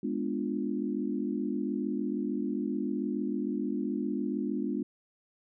sine chord, G# diminished seventh, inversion none, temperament equal, 207.7 / 246.9 / 293.7 / 349.2 Hz, G#3 / B3 / D4 / F4, 0 / 0 / 0 / 0 cents, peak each -34 / -34 / -34 / -37 dBFS, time 0.03-4.83 s, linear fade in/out 5 ms, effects none

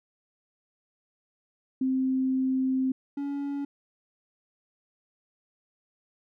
sine / triangle tone pair in turn, 261.6 / 282.4 Hz, C4 / C#4, 0 / +32 cents, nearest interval minor second, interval 132 cents, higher second, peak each -23 / -27 dBFS, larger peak first, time 1.81-2.92 / 3.17-3.65 s, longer first, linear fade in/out 5 ms, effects none

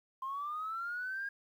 sine linear sweep, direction up, 1046.5 to 1632 Hz, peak -35 dBFS, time 0.22-1.29 s, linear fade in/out 5 ms, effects tanh soft clip ceiling -31 dBFS + 11-bit

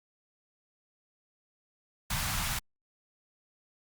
pink band-stop noise, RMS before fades -32 dBFS, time 2.1-2.59 s, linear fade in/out 5 ms, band 190 to 810 Hz, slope 24 dB/octave, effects Opus 48 kbps

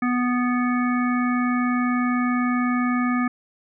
harmonic tone, 246.9 Hz, B3, in tune, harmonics 1 / 3 / 5 / 7 / 9, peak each -20 / -33 / -27 / -32 / -33 dBFS, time 0.02-3.28 s, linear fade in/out 5 ms, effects none

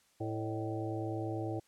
harmonic tone with a mistuned harmonic, 110 Hz, A2, in tune, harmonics 1 / 3 / 4 / 5 / 6 / 7, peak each -38 / -38 / -44 / -45 / -46 / -44 dBFS, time 0.2-1.6 s, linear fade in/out 10 ms, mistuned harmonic 6, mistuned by -110 cents, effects white hiss -69 dBFS RMS until 1.67 s + low-pass 10000 Hz 12 dB/octave

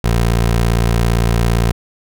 20% pulse tone, 57.6 Hz, A#1, 20 cents flat, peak -7 dBFS, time 0.04-1.72 s, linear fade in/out 5 ms, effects none

